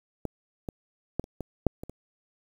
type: clicks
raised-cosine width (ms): 2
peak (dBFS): -17 / -20 / -13 / -30 / -20 / -7 / -24 / -26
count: 8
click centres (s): 0.253 / 0.688 / 1.196 / 1.241 / 1.407 / 1.667 / 1.835 / 1.896
effects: 8-bit